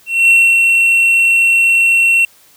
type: tone with ADSR envelope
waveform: triangle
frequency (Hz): 2718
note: F7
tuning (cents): -48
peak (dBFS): -3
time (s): 0.06-2.25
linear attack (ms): 230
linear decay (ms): 270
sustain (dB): -3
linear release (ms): 3
effects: white hiss -47 dBFS RMS until 2.56 s